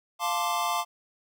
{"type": "chord", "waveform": "square", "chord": "D minor seventh", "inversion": "first", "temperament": "equal", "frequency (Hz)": [698.5, 880, 1046.5, 1174.7], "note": ["F5", "A5", "C6", "D6"], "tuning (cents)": [0, 0, 0, 0], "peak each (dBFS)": -32, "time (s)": [0.19, 0.85], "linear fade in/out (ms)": 50, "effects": []}